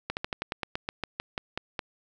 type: slowing click train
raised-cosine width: 0.3 ms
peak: -14 dBFS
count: 14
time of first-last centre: 0.1-1.792 s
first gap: 69 ms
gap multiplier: 1.1
effects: none